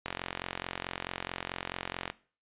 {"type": "click train", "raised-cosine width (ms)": 0.3, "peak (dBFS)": -17, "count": 92, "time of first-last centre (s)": [0.06, 2.1], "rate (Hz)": 44.6, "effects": ["noise-tail reverb RT60 0.4 s tail -19 dB re dry", "resampled to 8000 Hz"]}